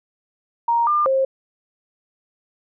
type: tone with pitch steps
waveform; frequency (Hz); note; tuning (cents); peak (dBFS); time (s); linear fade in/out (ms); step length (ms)
sine; 936 / 1199 / 533; A#5 / D6 / C5; +7 / +36 / +32; -15; 0.68-1.25; 5; 190
effects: none